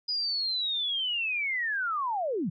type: linear sweep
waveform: sine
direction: down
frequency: 4978 to 138.59 Hz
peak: -27 dBFS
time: 0.08-2.5 s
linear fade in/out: 10 ms
effects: none